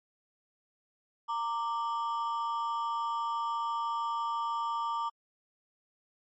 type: ring-modulated tone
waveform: triangle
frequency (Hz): 1050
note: C6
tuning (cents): +6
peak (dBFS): -25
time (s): 1.28-5.1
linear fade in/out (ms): 20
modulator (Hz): 127
effects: MP3 32 kbps